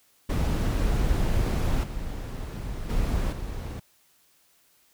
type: noise with level steps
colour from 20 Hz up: brown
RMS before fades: -24 / -33 / -26 / -33 dBFS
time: 0.29-3.8 s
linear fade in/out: 10 ms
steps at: 1.83 / 2.89 / 3.32 s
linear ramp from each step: 10 ms
effects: white hiss -63 dBFS RMS until 4.93 s